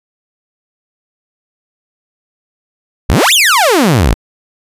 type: exponential two-way sweep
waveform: sawtooth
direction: up then down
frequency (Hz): 42.29 to 3729 to 44.69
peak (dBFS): -3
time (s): 3.09-4.14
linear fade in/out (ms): 0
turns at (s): 3.33
effects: resampled to 32000 Hz